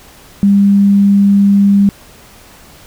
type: tone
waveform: sine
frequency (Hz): 200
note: G3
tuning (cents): +35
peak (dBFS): -5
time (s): 0.43-1.89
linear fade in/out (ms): 0
effects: pink hiss -40 dBFS RMS until 2.86 s